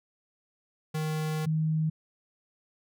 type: tone pair in turn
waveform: square / sine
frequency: 155.56 / 157.28 Hz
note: D#3 / D#3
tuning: 0 / +19 cents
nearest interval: unison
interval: 19 cents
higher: second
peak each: -29 / -24 dBFS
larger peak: second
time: 0.94-1.46 / 1.46-1.9 s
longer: first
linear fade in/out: 10 ms
effects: none